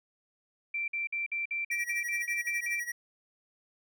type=tone bursts; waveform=sine; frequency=2349 Hz; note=D7; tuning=in tune; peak=-30 dBFS; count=11; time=0.74-2.8 s; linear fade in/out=5 ms; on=140 ms; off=52 ms
type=tone with tremolo; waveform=square; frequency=1912 Hz; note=A#6; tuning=43 cents sharp; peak=-32 dBFS; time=1.71-2.92 s; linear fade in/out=5 ms; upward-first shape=sine; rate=12 Hz; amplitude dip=80%
effects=none